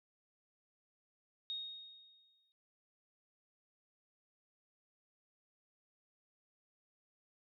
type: tone with exponential decay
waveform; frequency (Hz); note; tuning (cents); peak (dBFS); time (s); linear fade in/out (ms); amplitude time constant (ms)
sine; 3729; A#7; 0; -37; 1.5-2.52; 0; 220
effects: none